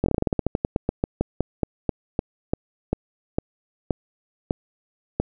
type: slowing click train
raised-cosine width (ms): 2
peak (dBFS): -7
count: 27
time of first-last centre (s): 0.04-5.2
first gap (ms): 21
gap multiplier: 1.15
effects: none